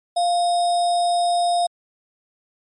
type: tone with sample-and-hold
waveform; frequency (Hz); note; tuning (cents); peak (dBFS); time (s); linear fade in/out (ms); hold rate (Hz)
sine; 698.5; F5; 0; -16; 0.16-1.67; 10; 4410
effects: MP3 48 kbps